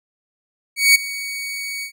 sawtooth tone with ADSR envelope, 2243 Hz, C#7, 20 cents sharp, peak -4 dBFS, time 0.76-1.92 s, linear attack 190 ms, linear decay 13 ms, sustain -18 dB, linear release 90 ms, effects none

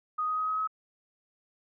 sine tone with pitch steps, 1244.5 / 1253.2 / 1261.9 / 1270.6 / 1279.5 Hz, D#6 / D#6 / D#6 / D#6 / D#6, 0 / +12 / +24 / +36 / +48 cents, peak -27 dBFS, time 0.18-0.675 s, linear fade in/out 10 ms, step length 99 ms, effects none

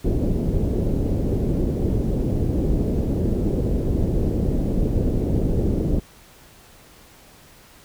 pink low-pass noise, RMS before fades -21 dBFS, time 0.04-6 s, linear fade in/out 10 ms, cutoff 460 Hz, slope 24 dB/octave, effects pink hiss -49 dBFS RMS until 7.84 s

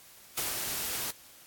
white noise with ADSR envelope, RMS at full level -31 dBFS, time 0.37-1.11 s, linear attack 8 ms, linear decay 150 ms, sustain -3 dB, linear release 5 ms, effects white hiss -54 dBFS RMS until 1.46 s + AAC 64 kbps

